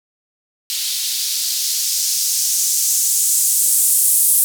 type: noise with band-pass filter sweep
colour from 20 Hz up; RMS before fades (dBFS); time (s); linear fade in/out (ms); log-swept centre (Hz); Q
violet; -17; 0.7-4.44; 0; 3700 to 10000; 1.8
effects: none